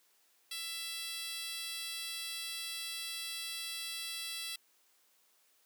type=tone with high-pass filter; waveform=10% pulse; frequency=666 Hz; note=E5; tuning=18 cents sharp; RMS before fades=-41 dBFS; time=0.51-4.56 s; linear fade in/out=5 ms; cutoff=3800 Hz; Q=0.98; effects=white hiss -70 dBFS RMS until 5.65 s + high-pass 300 Hz 12 dB/octave